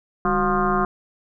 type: tone with frequency modulation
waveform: sine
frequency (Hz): 715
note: F5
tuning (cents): +41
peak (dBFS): -17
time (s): 0.25-0.85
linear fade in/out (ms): 2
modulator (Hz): 172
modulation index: 3.7
effects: none